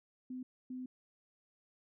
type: tone bursts at uneven times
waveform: sine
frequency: 254.7 Hz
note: C4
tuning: 46 cents flat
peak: -40 dBFS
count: 2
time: 0.3-0.43 / 0.7-0.86 s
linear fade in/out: 5 ms
effects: none